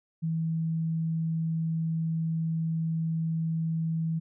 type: tone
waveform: sine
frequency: 162.4 Hz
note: E3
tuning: 26 cents flat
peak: -26 dBFS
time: 0.22-4.2 s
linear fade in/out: 20 ms
effects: none